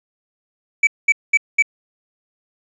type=tone bursts; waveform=triangle; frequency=2300 Hz; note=D7; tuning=37 cents flat; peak=-8 dBFS; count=4; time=0.83-1.624 s; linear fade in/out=5 ms; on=41 ms; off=210 ms; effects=resampled to 22050 Hz + 8-bit